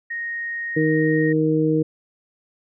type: tone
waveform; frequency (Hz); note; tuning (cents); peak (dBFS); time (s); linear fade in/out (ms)
sine; 1864.7; A#6; 0; -25; 0.1-1.33; 10
type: harmonic tone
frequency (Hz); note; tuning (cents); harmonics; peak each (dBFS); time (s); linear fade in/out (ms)
156.4; D#3; +9; 1 / 2 / 3; -22 / -19 / -21; 0.76-1.83; 10
effects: none